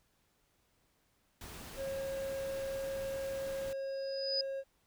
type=noise; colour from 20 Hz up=pink; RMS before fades=-48 dBFS; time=1.41-3.73 s; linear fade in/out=2 ms
type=tone; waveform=triangle; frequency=542 Hz; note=C#5; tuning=39 cents flat; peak=-34 dBFS; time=1.76-4.64 s; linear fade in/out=50 ms
type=tone with exponential growth; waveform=sine; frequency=4978 Hz; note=D#8; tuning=in tune; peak=-29 dBFS; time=3.67-4.41 s; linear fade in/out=2 ms; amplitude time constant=160 ms
effects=pink hiss -74 dBFS RMS until 4.86 s